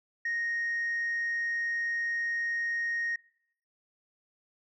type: tone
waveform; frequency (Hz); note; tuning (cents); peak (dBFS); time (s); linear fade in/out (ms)
sine; 1864.7; A#6; 0; -27; 0.25-3.16; 5
effects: noise-tail reverb RT60 0.7 s tail -23 dB re dry + tanh soft clip ceiling -26 dBFS